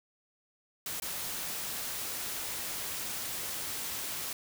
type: noise with dropouts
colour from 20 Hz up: white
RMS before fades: -37 dBFS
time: 0.86-4.33 s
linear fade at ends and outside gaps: 2 ms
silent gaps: 1-1.021 s
effects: none